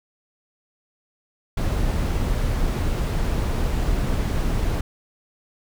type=noise; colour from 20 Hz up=brown; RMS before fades=-22 dBFS; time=1.57-4.81 s; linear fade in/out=5 ms; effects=none